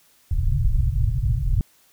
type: low-pass noise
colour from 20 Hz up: pink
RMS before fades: -20 dBFS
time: 0.31-1.61 s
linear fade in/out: 2 ms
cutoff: 140 Hz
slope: 96 dB/octave
effects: white hiss -58 dBFS RMS until 1.92 s